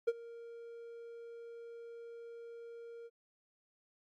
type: tone with ADSR envelope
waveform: triangle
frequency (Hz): 466.2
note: A#4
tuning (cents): 0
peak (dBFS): -24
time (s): 0.07-3.1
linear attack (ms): 13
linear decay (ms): 38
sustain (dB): -21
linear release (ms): 41
effects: AAC 64 kbps